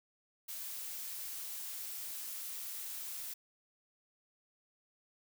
blue noise, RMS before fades -43 dBFS, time 0.48-3.34 s, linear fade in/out 10 ms, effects none

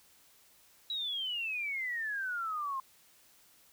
sine exponential sweep, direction down, 3924 to 1046.5 Hz, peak -33 dBFS, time 0.9-2.8 s, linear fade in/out 2 ms, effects white hiss -63 dBFS RMS until 3.72 s

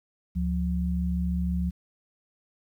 sine tone pair together, 72.04 / 178.1 Hz, D2 / F3, -33 / +34 cents, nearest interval octave + major third, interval 1567 cents, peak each -27 dBFS, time 0.35-1.71 s, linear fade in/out 20 ms, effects 10-bit

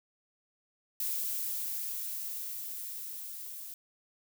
violet noise with level ramp, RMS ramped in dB -33 to -44 dBFS, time 1-3.74 s, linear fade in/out 2 ms, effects none

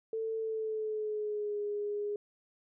sine tone with pitch glide, 445.4 to 413.2 Hz, A4 to G#4, +21 to -9 cents, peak -32 dBFS, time 0.13-2.16 s, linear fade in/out 2 ms, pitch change -130 cents, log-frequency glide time 0.38-1.59 s, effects none

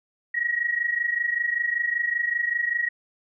sine tone pair together, 1883 / 1908.2 Hz, A#6 / A#6, +17 / +40 cents, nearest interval unison, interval 23 cents, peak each -27 / -24 dBFS, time 0.34-2.89 s, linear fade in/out 10 ms, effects none

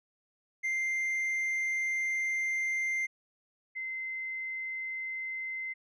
triangle / sine tone pair in turn, 2093 / 2068 Hz, C7 / C7, 0 / -21 cents, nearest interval unison, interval 21 cents, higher first, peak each -27 / -34 dBFS, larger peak first, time 0.63-3.07 / 3.75-5.74 s, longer first, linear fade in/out 20 ms, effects resampled to 22050 Hz

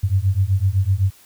sine beating tone pair, 92.5 / 100.4 Hz, F#2 / G2, 0 / +42 cents, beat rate 7.9 Hz, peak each -18 / -18 dBFS, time 0.03-1.11 s, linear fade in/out 10 ms, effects white hiss -50 dBFS RMS until 1.25 s

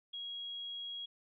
sine tone, 3300 Hz, G#7, 12 cents flat, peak -40 dBFS, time 0.13-1.06 s, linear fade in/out 10 ms, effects none

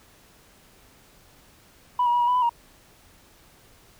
sine tone with pitch steps, 986 / 957 / 970 / 958 / 990 / 999 / 943 Hz, B5 / A#5 / B5 / A#5 / B5 / B5 / A#5, -3 / +45 / -31 / +47 / +4 / +20 / +20 cents, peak -17 dBFS, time 1.99-2.494 s, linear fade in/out 5 ms, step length 72 ms, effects tanh soft clip ceiling -15 dBFS + pink hiss -55 dBFS RMS until 3.99 s

